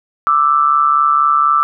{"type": "tone pair together", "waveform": "sine", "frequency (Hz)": [1177, 1321.1], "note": ["D6", "E6"], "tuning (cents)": [3, 3], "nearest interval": "major second", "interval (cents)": 200, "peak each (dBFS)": -12, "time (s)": [0.27, 1.63], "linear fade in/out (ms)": 0, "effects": []}